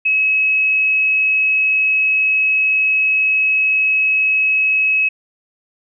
sine tone, 2567 Hz, E7, 47 cents flat, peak -12 dBFS, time 0.05-5.09 s, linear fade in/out 10 ms, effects none

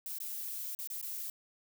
violet noise with dropouts, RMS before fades -40 dBFS, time 0.06-1.3 s, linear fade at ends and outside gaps 1 ms, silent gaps 0.185-0.202 / 0.75-0.789 / 0.874-0.901 / 1.014-1.027 s, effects none

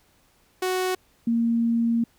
sawtooth / sine tone pair in turn, 370 / 231.9 Hz, F#4 / A#3, 0 / -9 cents, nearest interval minor sixth, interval 809 cents, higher first, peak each -19 dBFS, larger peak neither, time 0.62-0.95 / 1.27-2.04 s, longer second, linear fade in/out 5 ms, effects pink hiss -62 dBFS RMS until 2.18 s

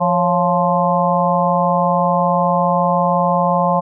harmonic tone with a mistuned harmonic, 174.61 Hz, F3, in tune, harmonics 1 / 3 / 4 / 5 / 6, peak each -19 / -19 / -19 / -19 / -19 dBFS, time 0-3.81 s, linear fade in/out 20 ms, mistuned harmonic 3, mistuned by +73 cents, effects none

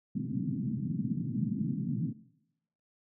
white band-pass noise, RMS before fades -33 dBFS, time 0.15-2.13 s, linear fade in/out 5 ms, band 120 to 260 Hz, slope 48 dB/octave, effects noise-tail reverb RT60 0.8 s tail -18 dB re dry

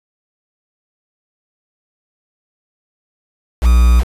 triangle tone with quantisation, 59.9 Hz, A#1, 48 cents sharp, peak -4 dBFS, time 3.61-4.04 s, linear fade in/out 50 ms, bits 4, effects resampled to 32000 Hz

